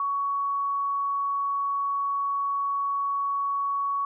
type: tone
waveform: sine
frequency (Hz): 1120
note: C#6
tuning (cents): +18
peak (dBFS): -24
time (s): 0-4.05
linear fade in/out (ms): 2
effects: none